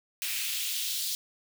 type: noise with high-pass filter sweep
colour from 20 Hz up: white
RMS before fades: -32 dBFS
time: 0.22-1.15 s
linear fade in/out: 0 ms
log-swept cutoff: 2300 to 4100 Hz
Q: 2.1
effects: none